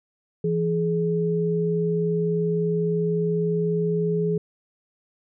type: tone pair together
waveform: sine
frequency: 167.3 / 421.6 Hz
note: E3 / G#4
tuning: +26 / +26 cents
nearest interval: octave + major third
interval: 1600 cents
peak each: -23 dBFS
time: 0.44-4.38 s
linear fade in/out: 5 ms
effects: none